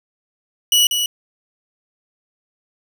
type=tone with echo; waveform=sawtooth; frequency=2936 Hz; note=F#7; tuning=14 cents flat; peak=-8 dBFS; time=0.72-0.87 s; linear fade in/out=2 ms; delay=190 ms; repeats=1; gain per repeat=-6 dB; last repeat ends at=1.06 s; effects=none